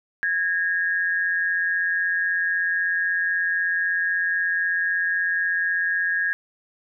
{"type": "tone pair together", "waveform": "sine", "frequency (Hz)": [1644.8, 1821], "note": ["G#6", "A#6"], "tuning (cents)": [-17, -41], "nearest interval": "major second", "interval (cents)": 176, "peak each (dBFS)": [-21, -27], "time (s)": [0.23, 6.33], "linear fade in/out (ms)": 0, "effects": []}